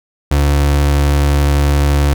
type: tone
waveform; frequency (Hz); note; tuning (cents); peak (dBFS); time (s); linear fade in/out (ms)
35% pulse; 71.6; D2; -43; -8; 0.31-2.14; 5
effects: none